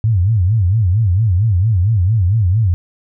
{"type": "tone with vibrato", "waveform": "sine", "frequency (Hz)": 100, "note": "G2", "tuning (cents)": 35, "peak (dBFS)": -10, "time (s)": [0.04, 2.74], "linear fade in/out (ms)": 0, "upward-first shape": "sine", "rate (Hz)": 4.4, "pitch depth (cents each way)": 250, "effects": []}